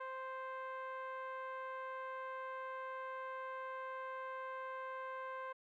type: tone with low-pass filter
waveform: 10% pulse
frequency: 523 Hz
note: C5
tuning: 1 cent flat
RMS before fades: -45 dBFS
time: 0-5.53 s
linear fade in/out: 10 ms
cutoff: 1200 Hz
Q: 1.5
effects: none